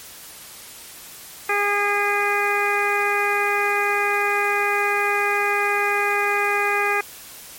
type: harmonic tone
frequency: 408.3 Hz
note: G#4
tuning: 29 cents flat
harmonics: 1 / 2 / 3 / 4 / 5 / 6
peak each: -25 / -25 / -25 / -25 / -25 / -25 dBFS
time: 1.49-7.01 s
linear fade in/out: 5 ms
effects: white hiss -40 dBFS RMS until 7.58 s + MP3 64 kbps